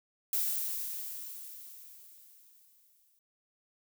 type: noise with exponential decay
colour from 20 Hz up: violet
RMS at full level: -30 dBFS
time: 0.33-3.19 s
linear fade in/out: 1 ms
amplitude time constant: 620 ms
effects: none